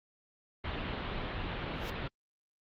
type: low-pass noise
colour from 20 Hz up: pink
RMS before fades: -37 dBFS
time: 0.64-2.08 s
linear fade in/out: 5 ms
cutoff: 3800 Hz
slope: 48 dB/octave
type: tone with exponential growth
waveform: 5% pulse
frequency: 453 Hz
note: A#4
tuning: 50 cents flat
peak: -29 dBFS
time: 1.69-1.9 s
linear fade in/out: 5 ms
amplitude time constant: 45 ms
effects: Opus 24 kbps